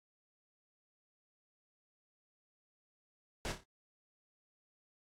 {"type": "noise with echo", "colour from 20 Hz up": "pink", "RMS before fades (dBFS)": -39, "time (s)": [3.45, 3.52], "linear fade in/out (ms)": 0, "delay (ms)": 29, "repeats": 4, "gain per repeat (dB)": -7, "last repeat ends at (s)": 3.636, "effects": ["low-pass 8000 Hz 12 dB/octave", "AAC 48 kbps"]}